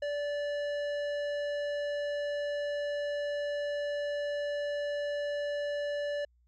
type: tone with tanh clipping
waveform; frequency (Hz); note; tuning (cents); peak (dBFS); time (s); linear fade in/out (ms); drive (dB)
triangle; 581; D5; -19; -33; 0.02-6.25; 5; 18
effects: added 60 Hz sine -64 dBFS peak until 6.47 s